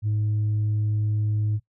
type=tone; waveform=sine; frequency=106.1 Hz; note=G#2; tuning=38 cents sharp; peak=-19 dBFS; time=0.02-1.6 s; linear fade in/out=50 ms; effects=noise-tail reverb RT60 0.1 s tail -19 dB re dry + tanh soft clip ceiling -19 dBFS

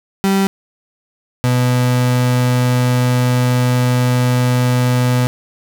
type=tone pair in turn; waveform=35% pulse; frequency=194.7 / 124.57 Hz; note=G3 / B2; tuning=-12 / +15 cents; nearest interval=minor sixth; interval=773 cents; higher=first; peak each=-10 dBFS; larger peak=neither; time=0.24-0.47 / 1.44-5.27 s; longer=second; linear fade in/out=0 ms; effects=none

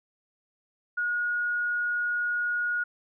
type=tone; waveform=sine; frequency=1444 Hz; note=F#6; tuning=43 cents flat; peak=-25 dBFS; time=0.97-2.84 s; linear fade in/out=10 ms; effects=none

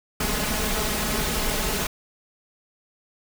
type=noise with comb filter; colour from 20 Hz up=pink; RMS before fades=-25 dBFS; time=0.2-1.87 s; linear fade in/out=5 ms; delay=4.7 ms; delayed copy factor=+0.65; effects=none

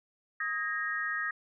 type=tone cluster; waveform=sine; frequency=1256 / 1634 / 1870 Hz; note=D#6 / G#6 / A#6; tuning=+16 / -29 / +5 cents; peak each=-37 / -35 / -33 dBFS; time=0.4-1.31 s; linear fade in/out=5 ms; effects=none

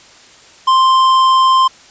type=tone with tanh clipping; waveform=sine; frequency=1046.5 Hz; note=C6; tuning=in tune; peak=-9 dBFS; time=0.67-1.68 s; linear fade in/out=10 ms; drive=11 dB; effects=white hiss -42 dBFS RMS until 1.9 s + resampled to 16000 Hz

